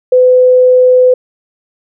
sine tone, 505 Hz, B4, 39 cents sharp, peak -3 dBFS, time 0.12-1.14 s, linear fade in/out 5 ms, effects none

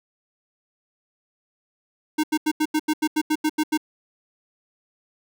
square tone bursts, 307.8 Hz, D#4, 19 cents flat, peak -19 dBFS, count 12, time 2.18-3.776 s, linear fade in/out 10 ms, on 56 ms, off 84 ms, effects none

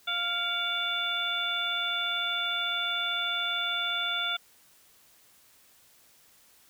harmonic tone with a mistuned harmonic, 698.5 Hz, F5, in tune, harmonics 1 / 2 / 3 / 4 / 5, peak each -40 / -32 / -37 / -39 / -30 dBFS, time 0.07-4.37 s, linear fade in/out 10 ms, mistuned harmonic 3, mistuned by +130 cents, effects white hiss -60 dBFS RMS until 6.69 s

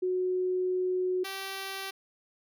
sine / 5% pulse tone pair in turn, 367.2 / 387.8 Hz, F#4 / G4, -13 / -19 cents, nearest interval minor second, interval 94 cents, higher second, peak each -26 / -24 dBFS, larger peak second, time 0.02-1.24 / 1.24-1.91 s, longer first, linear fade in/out 10 ms, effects none

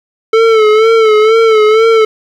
square tone with vibrato, 440 Hz, A4, in tune, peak -5 dBFS, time 0.33-2.05 s, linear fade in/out 5 ms, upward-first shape sine, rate 2.1 Hz, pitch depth 58 cents each way, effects low-pass 3000 Hz 12 dB/octave + 7-bit

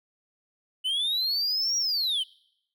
triangle linear two-way sweep, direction up then down, 2960 to 5710 to 2960 Hz, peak -23 dBFS, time 0.84-2.24 s, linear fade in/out 20 ms, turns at 1.77 s, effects noise-tail reverb RT60 0.8 s tail -24 dB re dry

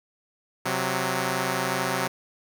5% pulse tone pair together, 130.81 / 185 Hz, C3 / F#3, 0 / 0 cents, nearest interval tritone, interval 600 cents, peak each -16 dBFS, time 0.65-2.08 s, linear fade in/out 10 ms, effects none

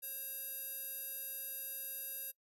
square tone with band-pass filter, 539 Hz, C#5, 49 cents flat, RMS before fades -44 dBFS, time 0.02-2.32 s, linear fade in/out 20 ms, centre 12000 Hz, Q 6.1, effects noise-tail reverb RT60 0.1 s tail -23 dB re dry

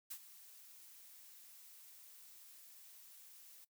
blue noise with ADSR envelope, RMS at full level -45 dBFS, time 0.1-3.65 s, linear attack 14 ms, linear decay 68 ms, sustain -14 dB, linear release 11 ms, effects noise-tail reverb RT60 0.1 s tail -18 dB re dry

